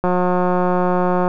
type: click train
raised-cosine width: 1 ms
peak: -5 dBFS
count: 224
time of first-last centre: 0.04-1.279 s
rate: 180 Hz
effects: none